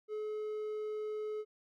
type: tone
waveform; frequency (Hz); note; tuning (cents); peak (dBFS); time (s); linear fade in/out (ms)
triangle; 427.2; G#4; +49; -34; 0.08-1.45; 50
effects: none